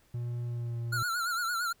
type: tone with pitch glide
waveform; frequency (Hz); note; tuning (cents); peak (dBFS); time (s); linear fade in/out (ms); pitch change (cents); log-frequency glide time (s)
triangle; 120 to 117.39; B2 to A#2; -49 to +13; -30; 0.14-1.03; 5; -38; 0.46-0.79
type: tone with vibrato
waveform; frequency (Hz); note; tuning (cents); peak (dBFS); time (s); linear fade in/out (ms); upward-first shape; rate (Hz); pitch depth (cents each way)
square; 1396.9; F6; 0; -30; 0.92-1.73; 10; sine; 8.8; 81
effects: pink hiss -66 dBFS RMS until 1.8 s